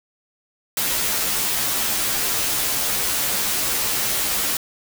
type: noise with comb filter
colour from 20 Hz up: white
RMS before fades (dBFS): -22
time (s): 0.77-4.57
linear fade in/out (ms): 2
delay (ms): 12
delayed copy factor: -0.9
effects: none

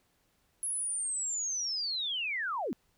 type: linear sweep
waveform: sine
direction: down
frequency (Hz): 10730 to 192.2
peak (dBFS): -31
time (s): 0.63-2.73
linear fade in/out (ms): 0
effects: pink hiss -72 dBFS RMS until 2.97 s

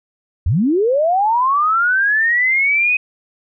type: linear sweep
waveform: sine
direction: up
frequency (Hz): 65.41 to 2529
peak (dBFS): -12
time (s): 0.46-2.97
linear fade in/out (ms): 5
effects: none

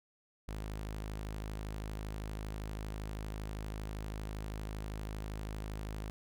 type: tone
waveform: sawtooth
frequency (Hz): 52.6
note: G#1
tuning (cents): +23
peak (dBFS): -35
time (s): 0.48-6.1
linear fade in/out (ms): 0
effects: none

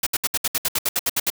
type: noise bursts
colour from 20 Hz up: white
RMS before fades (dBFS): -21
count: 13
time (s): 0.03-1.302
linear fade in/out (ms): 5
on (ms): 36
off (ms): 67
effects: none

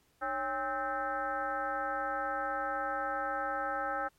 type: tone with frequency modulation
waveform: sine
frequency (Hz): 1054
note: C6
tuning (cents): +12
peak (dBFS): -31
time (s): 0.21-4.09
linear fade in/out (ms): 20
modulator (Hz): 250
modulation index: 2.2
effects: pink hiss -70 dBFS RMS until 4.18 s + MP3 64 kbps

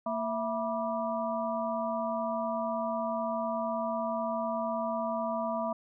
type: tone cluster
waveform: sine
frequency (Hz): 229 / 662 / 972 / 1180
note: A#3 / E5 / B5 / D6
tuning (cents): -31 / +7 / -28 / +8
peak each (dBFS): -36 / -32 / -36 / -38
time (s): 0.06-5.73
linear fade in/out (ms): 5
effects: none

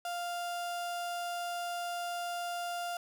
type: tone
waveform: 35% pulse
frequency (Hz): 698.5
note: F5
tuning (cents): 0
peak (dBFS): -33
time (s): 0.05-2.97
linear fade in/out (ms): 2
effects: none

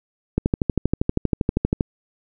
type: click train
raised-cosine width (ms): 3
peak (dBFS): -5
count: 19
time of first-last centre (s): 0.38-1.809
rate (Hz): 12.6
effects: none

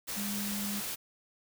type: tone in noise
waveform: sine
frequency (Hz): 203.7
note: G#3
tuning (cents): -33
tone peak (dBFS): -35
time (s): 0.16-0.81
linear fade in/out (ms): 20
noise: white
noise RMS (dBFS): -37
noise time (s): 0.07-0.96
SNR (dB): -1
effects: none

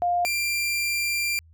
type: tone pair in turn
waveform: sine / sawtooth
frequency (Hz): 704 / 2375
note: F5 / D7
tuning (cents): +14 / +19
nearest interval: octave + major sixth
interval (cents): 2105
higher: second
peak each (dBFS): -20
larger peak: neither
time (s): 0.02-0.25 / 0.25-1.39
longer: second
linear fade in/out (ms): 0
effects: added 81 Hz sine -50 dBFS peak until 1.53 s

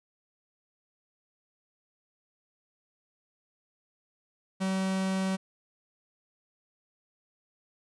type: tone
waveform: 45% pulse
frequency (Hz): 190.3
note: F#3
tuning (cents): +49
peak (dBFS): -27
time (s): 4.6-5.37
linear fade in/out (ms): 20
effects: resampled to 24000 Hz

